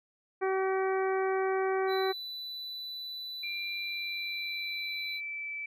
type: harmonic tone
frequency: 381.4 Hz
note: G4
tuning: 47 cents flat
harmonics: 1 / 2 / 3 / 4 / 5 / 6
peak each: -28 / -34 / -38 / -40 / -42 / -44 dBFS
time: 0.41-2.13 s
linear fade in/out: 20 ms
type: tone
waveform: triangle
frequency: 3981 Hz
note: B7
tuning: 13 cents sharp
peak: -36 dBFS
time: 1.87-5.21 s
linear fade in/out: 50 ms
type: tone with pitch glide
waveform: sine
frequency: 2369 to 2314 Hz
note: D7 to D7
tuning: +14 to -26 cents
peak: -35 dBFS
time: 3.43-5.66 s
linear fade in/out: 5 ms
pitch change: -40 cents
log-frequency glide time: 3.73-5.54 s
effects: none